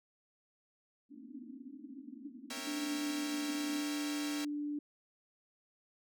white band-pass noise, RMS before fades -49 dBFS, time 1.09-3.84 s, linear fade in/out 50 ms, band 230 to 300 Hz, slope 96 dB/octave
5% pulse chord, A# diminished seventh, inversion none, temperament equal with one note detuned, 466.2 / 554.4 / 659.3 / 789.9 Hz, A#4 / C#5 / E5 / G5, 0 / 0 / 0 / +13 cents, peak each -35 dBFS, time 2.5-4.45 s, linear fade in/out 5 ms
sine tone, 293.7 Hz, D4, in tune, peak -35 dBFS, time 2.67-4.79 s, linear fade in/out 5 ms
effects none

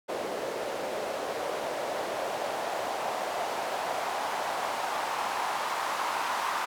white noise with band-pass filter sweep, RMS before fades -32 dBFS, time 0.08-6.66 s, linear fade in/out 20 ms, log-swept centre 500 to 1000 Hz, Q 2.5, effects none

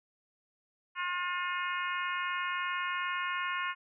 harmonic tone, 357.2 Hz, F4, 39 cents sharp, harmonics 3 / 4 / 5 / 6 / 7 / 8, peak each -35 / -37 / -39 / -41 / -42 / -43 dBFS, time 0.95-3.75 s, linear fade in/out 50 ms, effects none

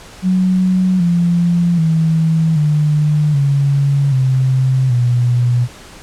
sine tone with pitch steps, 185 / 172.61 / 161.05 / 150.27 / 140.2 / 130.81 / 122.05 Hz, F#3 / F3 / E3 / D3 / C#3 / C3 / B2, 0 / -20 / -40 / +40 / +20 / 0 / -20 cents, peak -10 dBFS, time 0.22-5.68 s, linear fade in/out 50 ms, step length 780 ms, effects pink hiss -37 dBFS RMS until 6.02 s + low-pass 9000 Hz 12 dB/octave

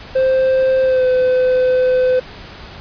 triangle tone with pitch glide, 523.3 to 508.7 Hz, C5 to C5, 0 to -49 cents, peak -9 dBFS, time 0.15-2.2 s, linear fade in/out 10 ms, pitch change -49 cents, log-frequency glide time 0.83-1.07 s, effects pink hiss -35 dBFS RMS until 2.8 s + resampled to 11025 Hz

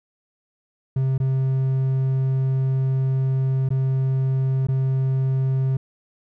triangle tone with dropouts, 132.6 Hz, C3, 23 cents sharp, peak -16 dBFS, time 0.96-5.77 s, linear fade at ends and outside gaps 5 ms, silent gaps 1.18-1.2 / 3.69-3.704 / 4.67-4.685 s, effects none

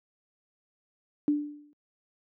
sine tone with exponential decay, 294.3 Hz, D4, 4 cents sharp, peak -19 dBFS, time 1.28-1.73 s, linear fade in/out 0 ms, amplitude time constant 97 ms, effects high-pass 150 Hz 12 dB/octave

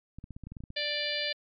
clicks, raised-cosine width 5 ms, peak -30 dBFS, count 11, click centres 0.186 / 0.241 / 0.307 / 0.365 / 0.437 / 0.47 / 0.52 / 0.568 / 0.605 / 0.638 / 0.704 s
harmonic tone, 589 Hz, D5, 5 cents sharp, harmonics 1 / 3 / 4 / 5 / 6 / 7 / 8, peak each -37 / -37 / -37 / -37 / -37 / -37 / -37 dBFS, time 0.76-1.33 s, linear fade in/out 10 ms
effects MP3 64 kbps

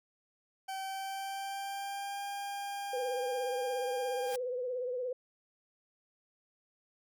40% pulse tone with pitch glide, 770 to 802.7 Hz, G5 to G5, -31 to +41 cents, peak -36 dBFS, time 0.68-4.36 s, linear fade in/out 10 ms, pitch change +72 cents, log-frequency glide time 0.79-2.23 s
sine tone with vibrato, 499.7 Hz, B4, 20 cents sharp, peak -33 dBFS, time 2.93-5.13 s, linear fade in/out 5 ms, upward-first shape triangle, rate 17 Hz, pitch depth 68 cents each way
white noise with exponential growth, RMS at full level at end -42 dBFS, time 4.14-4.36 s, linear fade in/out 2 ms, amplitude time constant 46 ms
effects none

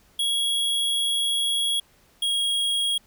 square tone pair in turn, 3322 / 3290 Hz, G#7 / G#7, 0 / -17 cents, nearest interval unison, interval 17 cents, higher first, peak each -22 dBFS, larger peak neither, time 0.19-1.8 / 2.22-2.98 s, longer first, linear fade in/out 5 ms, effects pink hiss -59 dBFS RMS until 3.06 s

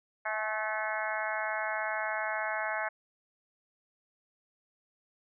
harmonic tone with a mistuned harmonic, 216.6 Hz, A3, 27 cents flat, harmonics 3 / 4 / 5 / 6 / 7 / 8 / 9 / 10, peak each -37 / -37 / -41 / -42 / -37 / -38 / -44 / -40 dBFS, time 0.25-2.89 s, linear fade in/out 10 ms, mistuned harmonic 4, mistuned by -24 cents, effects none

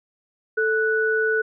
sine tone pair together, 440 / 1480 Hz, A4 / F#6, 0 / 0 cents, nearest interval octave + major sixth, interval 2100 cents, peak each -21 dBFS, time 0.57-1.42 s, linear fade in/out 10 ms, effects none

